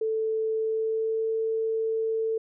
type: tone with pitch glide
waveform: sine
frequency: 441 to 445.6 Hz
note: A4 to A4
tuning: +4 to +22 cents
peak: -24 dBFS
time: 0.01-2.38 s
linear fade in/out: 5 ms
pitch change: +18 cents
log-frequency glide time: 0.57-1.31 s
effects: none